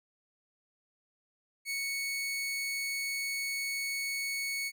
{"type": "tone", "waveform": "sawtooth", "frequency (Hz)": 2217, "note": "C#7", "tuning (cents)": 0, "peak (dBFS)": -29, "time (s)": [1.65, 4.72], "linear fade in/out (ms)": 50, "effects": []}